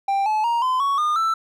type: tone with pitch steps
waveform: triangle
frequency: 789 / 860.4 / 938.3 / 1023.2 / 1115.8 / 1216.8 / 1326.9 Hz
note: G5 / A5 / A#5 / C6 / C#6 / D#6 / E6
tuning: +11 / -39 / +11 / -39 / +11 / -39 / +11 cents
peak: -16 dBFS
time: 0.08-1.34 s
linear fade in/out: 5 ms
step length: 180 ms
effects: none